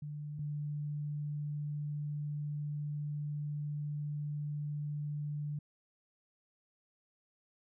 sine tone pair in turn, 148.2 / 147.62 Hz, D3 / D3, +16 / +9 cents, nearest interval unison, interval 7 cents, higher first, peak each -39 / -35 dBFS, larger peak second, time 0.02-0.39 / 0.39-5.59 s, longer second, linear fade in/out 5 ms, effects none

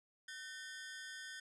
sawtooth ring-modulated tone, 1670 Hz, G#6, 9 cents sharp, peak -40 dBFS, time 0.28-1.4 s, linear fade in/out 5 ms, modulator 147 Hz, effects resampled to 22050 Hz

